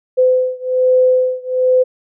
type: beating tone pair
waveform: sine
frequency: 509 / 510.2 Hz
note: C5 / C5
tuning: -48 / -44 cents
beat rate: 1.2 Hz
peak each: -13 / -14 dBFS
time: 0.17-1.84 s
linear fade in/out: 20 ms
effects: none